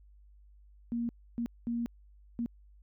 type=tone bursts at uneven times; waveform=sine; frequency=235.4 Hz; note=A#3; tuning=17 cents sharp; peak=-30 dBFS; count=4; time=0.92-1.09 / 1.38-1.46 / 1.67-1.86 / 2.39-2.46 s; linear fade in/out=0 ms; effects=added 50 Hz sine -55 dBFS peak until 2.82 s